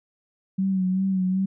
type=tone with vibrato; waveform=sine; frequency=188.6 Hz; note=F#3; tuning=33 cents sharp; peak=-20 dBFS; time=0.58-1.46 s; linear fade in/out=10 ms; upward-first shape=sine; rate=2.6 Hz; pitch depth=40 cents each way; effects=none